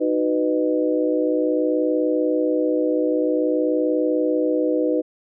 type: tone cluster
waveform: sine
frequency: 310.1 / 370.6 / 497.2 / 613 Hz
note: D#4 / F#4 / B4 / D#5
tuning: -6 / +3 / +12 / -26 cents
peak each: -21 / -26 / -21 / -28 dBFS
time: 0-5.02 s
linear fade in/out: 20 ms
effects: none